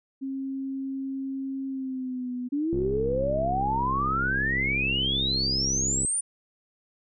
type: tone with pitch glide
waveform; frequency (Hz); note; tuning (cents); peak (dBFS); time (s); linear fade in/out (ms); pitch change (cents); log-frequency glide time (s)
sine; 269 to 248.1; C4 to B3; +48 to +8; -29; 0.21-2.49; 20; -140; 1.68-2.31
type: exponential sweep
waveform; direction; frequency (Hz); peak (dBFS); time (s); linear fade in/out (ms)
sine; up; 277.2 to 9480; -24; 2.52-6.21; 10
type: click train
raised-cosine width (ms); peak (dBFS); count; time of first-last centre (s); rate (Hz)
3; -20; 223; 2.73-6.048; 66.9
effects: none